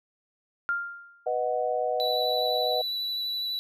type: tone with exponential decay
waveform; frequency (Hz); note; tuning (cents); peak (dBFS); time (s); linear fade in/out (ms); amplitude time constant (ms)
sine; 1396.9; F6; 0; -22; 0.69-1.29; 0; 130
type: chord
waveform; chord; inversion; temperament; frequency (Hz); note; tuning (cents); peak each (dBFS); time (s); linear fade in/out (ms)
sine; B major; none; equal; 493.9 / 622.3 / 740; B4 / D#5 / F#5; 0 / 0 / 0; -29; 1.26-2.82; 10
type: tone with vibrato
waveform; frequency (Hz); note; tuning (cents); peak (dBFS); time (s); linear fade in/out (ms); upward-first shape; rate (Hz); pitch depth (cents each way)
triangle; 3951; B7; 0; -27; 2-3.59; 0; sine; 12; 12
effects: none